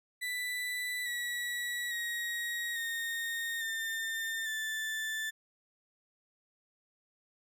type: tone with pitch steps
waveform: 35% pulse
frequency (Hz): 1982 / 1935.6 / 1890.3 / 1846.1 / 1802.9 / 1760.7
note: B6 / B6 / A#6 / A#6 / A6 / A6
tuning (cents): +6 / -35 / +24 / -17 / +42 / +1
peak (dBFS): -32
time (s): 0.21-5.31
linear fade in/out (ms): 20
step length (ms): 850
effects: none